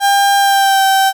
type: tone with pitch glide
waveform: 35% pulse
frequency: 799 to 775.4 Hz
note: G5 to G5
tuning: +33 to -19 cents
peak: -7 dBFS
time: 0-1.13 s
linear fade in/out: 50 ms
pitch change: -52 cents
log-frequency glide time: 0.37-0.85 s
effects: none